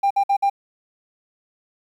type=tone bursts; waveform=triangle; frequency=796 Hz; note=G5; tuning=26 cents sharp; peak=-12 dBFS; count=4; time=0.03-0.499 s; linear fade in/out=10 ms; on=76 ms; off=55 ms; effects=tanh soft clip ceiling -10 dBFS + 9-bit